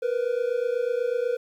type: tone pair together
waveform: triangle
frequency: 471.9 / 500 Hz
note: A#4 / B4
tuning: +21 / +21 cents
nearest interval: minor second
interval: 100 cents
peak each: -24 dBFS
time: 0.02-1.37 s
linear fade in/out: 10 ms
effects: 10-bit